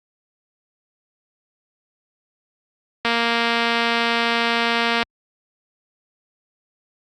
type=click train; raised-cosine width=0.3 ms; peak=-4 dBFS; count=462; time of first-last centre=3.05-5.029 s; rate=233 Hz; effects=high-pass 60 Hz 12 dB/octave + Opus 48 kbps